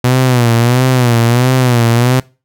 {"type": "tone with vibrato", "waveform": "sawtooth", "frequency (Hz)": 122.7, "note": "B2", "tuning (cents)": -11, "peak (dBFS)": -4, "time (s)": [0.04, 2.2], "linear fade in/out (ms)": 5, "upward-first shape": "sine", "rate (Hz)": 1.5, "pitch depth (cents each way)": 96, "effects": ["noise-tail reverb RT60 0.3 s tail -22 dB re dry"]}